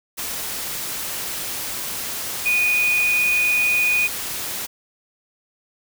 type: tone in noise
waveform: sine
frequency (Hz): 2469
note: D#7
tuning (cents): -14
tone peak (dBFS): -16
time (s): 2.45-4.08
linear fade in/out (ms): 20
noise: white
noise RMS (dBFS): -28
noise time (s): 0.17-4.67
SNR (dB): +9
effects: none